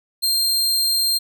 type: tone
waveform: sawtooth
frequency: 4186 Hz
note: C8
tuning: in tune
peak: -14 dBFS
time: 0.22-1.19 s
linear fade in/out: 20 ms
effects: none